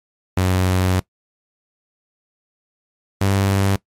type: tone pair in turn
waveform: sawtooth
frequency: 92.5 / 98 Hz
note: F#2 / G2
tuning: 0 / 0 cents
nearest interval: minor second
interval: 100 cents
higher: second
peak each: -11 dBFS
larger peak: neither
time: 0.37-1 / 3.21-3.76 s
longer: first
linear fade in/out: 5 ms
effects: noise-tail reverb RT60 0.1 s tail -20 dB re dry + MP3 64 kbps

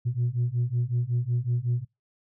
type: beating tone pair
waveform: sine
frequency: 118.4 / 123.8 Hz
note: A#2 / B2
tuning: +27 / +5 cents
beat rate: 5.4 Hz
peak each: -26 / -25 dBFS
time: 0.05-1.85 s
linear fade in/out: 20 ms
effects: noise-tail reverb RT60 0.2 s tail -24 dB re dry + tanh soft clip ceiling -19 dBFS

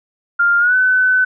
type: tone with pitch glide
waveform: sine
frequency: 1400 to 1509.2 Hz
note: F6 to F#6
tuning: +4 to +34 cents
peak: -10 dBFS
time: 0.39-1.25 s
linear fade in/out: 10 ms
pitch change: +130 cents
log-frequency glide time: 0.59-0.75 s
effects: none

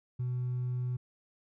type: tone with hard clipping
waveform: triangle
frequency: 124.6 Hz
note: B2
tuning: 16 cents sharp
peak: -30 dBFS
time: 0.19-0.97 s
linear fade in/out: 10 ms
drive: 2 dB
effects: none

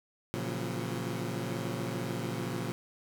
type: chord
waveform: 20% pulse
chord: Gb major seventh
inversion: first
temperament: equal with one note detuned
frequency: 116.54 / 138.59 / 171.42 / 185 Hz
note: Bb2 / Db3 / F3 / Gb3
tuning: 0 / 0 / -32 / 0 cents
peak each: -32 / -34 / -34 / -36 dBFS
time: 0.34-2.72 s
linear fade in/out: 0 ms
effects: none

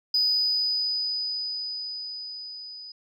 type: tone with level ramp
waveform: sine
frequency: 4978 Hz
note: D#8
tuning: in tune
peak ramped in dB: -18 to -39 dBFS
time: 0.14-2.92 s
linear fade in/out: 5 ms
effects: tanh soft clip ceiling -16 dBFS

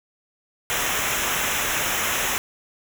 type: noise with comb filter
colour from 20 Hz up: pink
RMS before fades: -24 dBFS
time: 0.7-2.38 s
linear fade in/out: 0 ms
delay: 0.22 ms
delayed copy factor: -0.8
effects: none

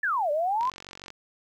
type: exponential two-way sweep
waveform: sine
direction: down then up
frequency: 1800 to 572 to 1069 Hz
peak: -23 dBFS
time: 0.03-0.7 s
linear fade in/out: 5 ms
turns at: 0.31 s
type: click train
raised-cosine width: 0.2 ms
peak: -24 dBFS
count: 24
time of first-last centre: 0.61-1.104 s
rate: 46.6 Hz
effects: 10-bit

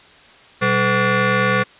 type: ring-modulated tone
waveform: 15% pulse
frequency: 315 Hz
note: D#4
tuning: 21 cents sharp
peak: -5 dBFS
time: 0.61-1.64 s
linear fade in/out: 20 ms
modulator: 823 Hz
effects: white hiss -46 dBFS RMS until 1.79 s + resampled to 8000 Hz

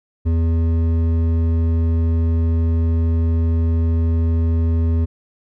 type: tone with hard clipping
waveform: triangle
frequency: 82.41 Hz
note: E2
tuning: in tune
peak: -16 dBFS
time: 0.25-5.06 s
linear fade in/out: 20 ms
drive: 13 dB
effects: none

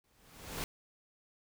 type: noise with exponential growth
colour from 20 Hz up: pink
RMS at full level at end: -36 dBFS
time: 0.04-0.64 s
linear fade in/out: 1 ms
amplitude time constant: 130 ms
effects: none

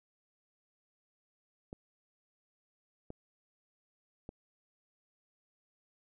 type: clicks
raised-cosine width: 2 ms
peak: -30 dBFS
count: 3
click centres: 1.729 / 3.104 / 4.291 s
effects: none

